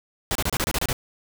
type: noise bursts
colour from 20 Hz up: pink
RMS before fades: -24 dBFS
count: 9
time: 0.31-0.929 s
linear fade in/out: 0 ms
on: 43 ms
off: 29 ms
effects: none